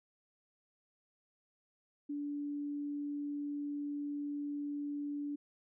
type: tone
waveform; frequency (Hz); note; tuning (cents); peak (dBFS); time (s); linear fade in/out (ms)
sine; 289.6; D4; -24; -36; 2.09-5.36; 10
effects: none